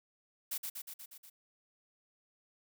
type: noise with echo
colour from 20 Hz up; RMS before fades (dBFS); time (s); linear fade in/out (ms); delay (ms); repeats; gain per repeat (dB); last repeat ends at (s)
blue; -37; 0.51-0.58; 10; 120; 6; -3; 1.3
effects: none